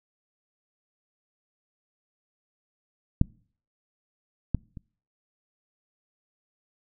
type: clicks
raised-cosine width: 5 ms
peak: -6 / -11 / -27 dBFS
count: 3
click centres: 3.214 / 4.547 / 4.772 s
effects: noise-tail reverb RT60 0.5 s tail -26 dB re dry